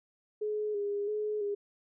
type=tone with vibrato; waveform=sine; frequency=415.3 Hz; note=G#4; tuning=in tune; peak=-30 dBFS; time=0.41-1.55 s; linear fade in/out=10 ms; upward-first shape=square; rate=1.5 Hz; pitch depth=34 cents each way; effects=none